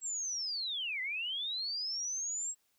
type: linear two-way sweep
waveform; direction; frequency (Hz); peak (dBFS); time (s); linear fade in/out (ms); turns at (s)
sine; down then up; 7670 to 1975.5 to 7670; -34; 0.01-2.55; 50; 1.01
effects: white hiss -75 dBFS RMS until 2.78 s